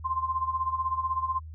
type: tone with tremolo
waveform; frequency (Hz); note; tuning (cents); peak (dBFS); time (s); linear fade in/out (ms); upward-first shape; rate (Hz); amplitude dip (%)
sine; 1046.5; C6; 0; -23; 0.04-1.4; 20; sine; 16; 75
effects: added 79 Hz sine -39 dBFS peak until 1.54 s